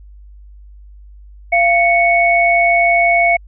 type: tone pair together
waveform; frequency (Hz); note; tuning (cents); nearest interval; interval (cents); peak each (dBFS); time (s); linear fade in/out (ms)
sine; 688.5 / 2217; F5 / C#7; -25 / 0; octave + minor sixth; 2025; -12; 1.52-3.37; 10
effects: added 50 Hz sine -36 dBFS peak until 3.47 s